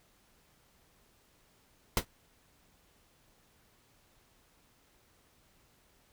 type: noise with exponential decay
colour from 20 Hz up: pink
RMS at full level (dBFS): -22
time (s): 1.97-2.05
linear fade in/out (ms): 2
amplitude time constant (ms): 17
effects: pink hiss -67 dBFS RMS until 6.12 s